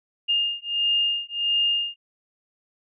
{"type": "beating tone pair", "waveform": "sine", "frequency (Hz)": [2823, 2824.5], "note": ["F7", "F7"], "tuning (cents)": [18, 19], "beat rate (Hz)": 1.5, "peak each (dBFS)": -24, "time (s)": [0.28, 1.96], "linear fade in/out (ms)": 20, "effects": []}